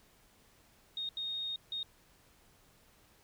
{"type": "tone bursts at uneven times", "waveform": "sine", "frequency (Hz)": 3713, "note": "A#7", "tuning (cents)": -8, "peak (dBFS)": -35, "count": 3, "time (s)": [[0.97, 1.09], [1.17, 1.56], [1.72, 1.83]], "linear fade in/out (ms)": 2, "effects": ["pink hiss -65 dBFS RMS until 3.23 s"]}